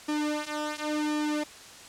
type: tone with flanger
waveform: sawtooth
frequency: 301 Hz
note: D4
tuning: 43 cents sharp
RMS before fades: -30 dBFS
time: 0.08-1.44 s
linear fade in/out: 10 ms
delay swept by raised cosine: 1.4 to 3.8 ms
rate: 0.93 Hz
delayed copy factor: -0.9
effects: white hiss -47 dBFS RMS until 1.88 s + low-pass 8000 Hz 12 dB/octave